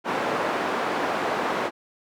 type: band-pass noise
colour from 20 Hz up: white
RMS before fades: -26 dBFS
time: 0.04-1.71 s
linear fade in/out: 50 ms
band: 260 to 1100 Hz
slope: 12 dB/octave
effects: none